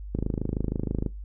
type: click train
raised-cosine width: 3 ms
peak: -14 dBFS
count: 25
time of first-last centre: 0.15-1.063 s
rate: 26.3 Hz
effects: noise-tail reverb RT60 0.2 s tail -20 dB re dry + added 50 Hz sine -35 dBFS peak until 1.24 s